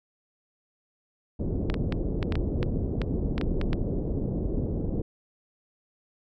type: low-pass noise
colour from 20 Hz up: pink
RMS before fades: -28 dBFS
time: 1.39-5.02 s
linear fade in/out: 10 ms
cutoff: 450 Hz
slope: 24 dB/octave
type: clicks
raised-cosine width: 0.3 ms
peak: -16 dBFS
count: 12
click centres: 1.7 / 1.742 / 1.924 / 2.228 / 2.323 / 2.355 / 2.629 / 3.017 / 3.38 / 3.413 / 3.614 / 3.731 s
effects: none